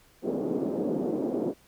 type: band-pass noise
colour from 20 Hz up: white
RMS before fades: -29 dBFS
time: 0.22-1.54 s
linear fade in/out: 50 ms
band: 200 to 460 Hz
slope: 24 dB/octave
effects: pink hiss -60 dBFS RMS until 1.67 s